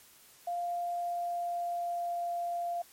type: tone with pitch glide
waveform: sine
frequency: 698.5 to 694.1 Hz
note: F5 to F5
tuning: 0 to -11 cents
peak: -31 dBFS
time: 0.47-2.82 s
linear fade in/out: 5 ms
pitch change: -11 cents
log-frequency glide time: 0.81-2.28 s
effects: white hiss -58 dBFS RMS until 2.92 s + MP3 64 kbps